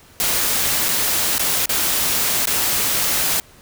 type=noise with dropouts; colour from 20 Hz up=white; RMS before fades=-19 dBFS; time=0.2-3.4 s; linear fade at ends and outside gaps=0 ms; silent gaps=0.885-0.889 / 1.381-1.395 / 1.657-1.693 / 2.455-2.472 s; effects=pink hiss -48 dBFS RMS until 3.61 s